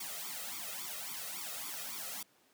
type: noise with flanger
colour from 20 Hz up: white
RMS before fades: -42 dBFS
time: 0-2.23 s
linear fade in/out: 5 ms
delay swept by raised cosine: 0.86 to 1.6 ms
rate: 3.6 Hz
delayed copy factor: +1
effects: pink hiss -68 dBFS RMS until 2.53 s + high-pass 200 Hz 12 dB/octave